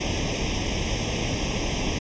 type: noise with comb filter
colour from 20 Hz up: pink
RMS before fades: -26 dBFS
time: 0-1.99 s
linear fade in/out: 10 ms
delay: 0.35 ms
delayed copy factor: +0.95
effects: resampled to 16000 Hz